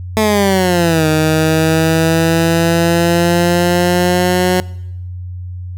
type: exponential two-way sweep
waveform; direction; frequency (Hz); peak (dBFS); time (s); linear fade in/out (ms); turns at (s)
15% pulse; down then up; 220 to 155.56 to 182.8; -4; 0.17-4.6; 0; 1.07
effects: noise-tail reverb RT60 0.9 s tail -22 dB re dry + added 90 Hz sine -23 dBFS peak until 5.77 s

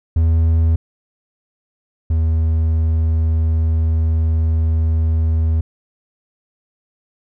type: tone pair in turn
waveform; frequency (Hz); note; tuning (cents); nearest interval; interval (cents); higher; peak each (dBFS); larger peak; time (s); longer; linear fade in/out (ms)
triangle; 81.4 / 80.33; E2 / E2; -21 / -44; unison; 23; first; -9 / -11; first; 0.16-0.76 / 2.1-5.61; second; 5
effects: none

